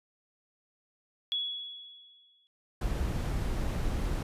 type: tone with exponential decay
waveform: sine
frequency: 3371 Hz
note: G#7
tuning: 25 cents sharp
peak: -27 dBFS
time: 1.32-2.47 s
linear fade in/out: 0 ms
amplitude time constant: 250 ms
type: noise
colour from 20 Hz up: brown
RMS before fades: -31 dBFS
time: 2.81-4.23 s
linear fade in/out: 5 ms
effects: resampled to 32000 Hz